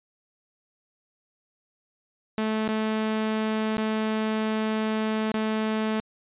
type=tone with dropouts; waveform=sawtooth; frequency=217.8 Hz; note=A3; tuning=17 cents flat; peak=-20 dBFS; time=2.38-6 s; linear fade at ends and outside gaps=0 ms; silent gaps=2.679-2.689 / 3.769-3.78 / 5.317-5.341 s; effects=resampled to 8000 Hz